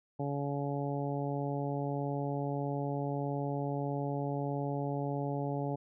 harmonic tone, 141.6 Hz, C#3, 37 cents sharp, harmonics 1 / 2 / 3 / 4 / 5 / 6, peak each -35 / -38 / -40 / -41 / -42 / -43 dBFS, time 0.19-5.76 s, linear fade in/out 10 ms, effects none

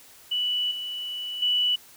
sine tone with level steps, 2960 Hz, F#7, in tune, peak -23 / -30 / -20 dBFS, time 0.31-1.76 s, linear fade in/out 10 ms, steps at 0.71 / 1.42 s, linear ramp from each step 5 ms, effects white hiss -51 dBFS RMS until 1.96 s

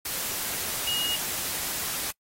sine tone in noise, 2873 Hz, F7, 48 cents sharp, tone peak -26 dBFS, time 0.87-1.16 s, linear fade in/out 5 ms, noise white, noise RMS -31 dBFS, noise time 0.05-2.11 s, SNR +2 dB, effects noise-tail reverb RT60 0.1 s tail -25 dB re dry + AAC 48 kbps

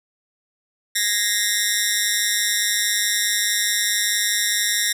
10% pulse tone with amplitude modulation, 1864.7 Hz, A#6, in tune, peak -5 dBFS, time 0.95-4.93 s, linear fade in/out 10 ms, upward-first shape sine, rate 211 Hz, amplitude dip 100%, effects none

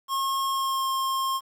square tone with pitch glide, 1081 to 1068 Hz, C#6 to C6, -44 to +35 cents, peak -25 dBFS, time 0.08-1.41 s, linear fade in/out 50 ms, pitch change -21 cents, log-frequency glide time 0.47-0.88 s, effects 9-bit

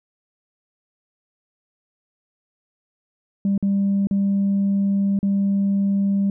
sine tone with dropouts, 198.1 Hz, G3, 18 cents sharp, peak -15 dBFS, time 3.45-6.3 s, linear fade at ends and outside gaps 2 ms, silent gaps 3.578-3.626 / 4.071-4.11 / 5.19-5.229 s, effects tanh soft clip ceiling -14 dBFS

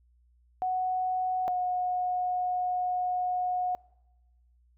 sine tone pair in turn, 740 / 726.9 Hz, F#5 / F#5, 0 / -31 cents, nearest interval unison, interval 31 cents, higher first, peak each -26 dBFS, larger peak neither, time 0.62-1.48 / 1.48-3.75 s, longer second, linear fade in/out 0 ms, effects noise-tail reverb RT60 1.0 s tail -24 dB re dry + added 60 Hz sine -61 dBFS peak until 4.77 s

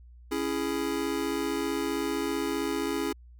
square chord, C# minor, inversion none, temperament just, 277.2 / 332.6 / 415.8 Hz, C#4 / E4 / G#4, 0 / +16 / +2 cents, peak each -33 dBFS, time 0.31-3.13 s, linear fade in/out 10 ms, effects added 60 Hz sine -48 dBFS peak until 3.39 s

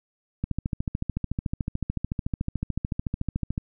click train, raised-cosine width 5 ms, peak -14 dBFS, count 44, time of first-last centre 0.44-3.579 s, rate 13.7 Hz, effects none

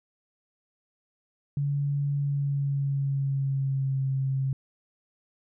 sine tone with pitch glide, 142.3 to 134.31 Hz, C#3 to C3, +46 to +46 cents, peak -24 dBFS, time 1.57-4.53 s, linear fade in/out 2 ms, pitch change -100 cents, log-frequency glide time 2.17-4.02 s, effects none

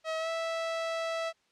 sawtooth tone with pitch glide, 640 to 657.2 Hz, D#5 to E5, +49 to -5 cents, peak -27 dBFS, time 0.04-1.33 s, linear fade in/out 50 ms, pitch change +46 cents, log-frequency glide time 0.18-0.29 s, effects white hiss -70 dBFS RMS until 1.51 s + low-pass 5000 Hz 12 dB/octave

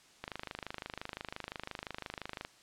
click train, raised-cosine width 0.3 ms, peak -23 dBFS, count 58, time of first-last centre 0.24-2.449 s, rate 25.8 Hz, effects white hiss -61 dBFS RMS until 2.62 s + low-pass 7000 Hz 12 dB/octave

